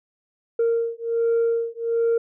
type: beating tone pair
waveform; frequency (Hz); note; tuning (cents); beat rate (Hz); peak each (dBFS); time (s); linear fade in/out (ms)
sine; 461.9 / 463.2; A#4 / A#4; -16 / -11; 1.3; -21; 0.59-2.18; 5
effects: tanh soft clip ceiling -15 dBFS